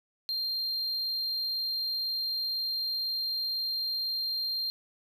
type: tone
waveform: triangle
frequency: 4186 Hz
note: C8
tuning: in tune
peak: -28 dBFS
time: 0.29-4.7 s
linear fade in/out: 0 ms
effects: none